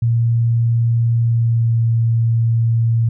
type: tone with pitch glide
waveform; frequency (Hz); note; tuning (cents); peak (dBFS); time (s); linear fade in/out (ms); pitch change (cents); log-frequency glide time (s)
sine; 116.54 to 115; A#2 to A#2; 0 to -23; -12; 0.02-3.09; 5; -23; 1.21-1.82
effects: none